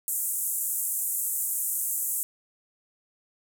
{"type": "band-pass noise", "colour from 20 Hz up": "white", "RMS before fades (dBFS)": -29, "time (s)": [0.08, 2.23], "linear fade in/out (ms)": 0, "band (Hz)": [7400, 15000], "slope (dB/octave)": 48, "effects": []}